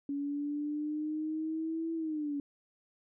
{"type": "exponential two-way sweep", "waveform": "sine", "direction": "up then down", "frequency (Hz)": [281.5, 329.6, 281.5], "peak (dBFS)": -32, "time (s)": [0.09, 2.4], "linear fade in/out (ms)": 2, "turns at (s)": 1.94, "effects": []}